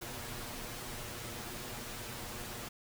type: noise with comb filter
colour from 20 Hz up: pink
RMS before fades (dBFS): -43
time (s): 0.01-2.69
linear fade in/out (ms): 10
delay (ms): 8.4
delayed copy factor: +0.7
effects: none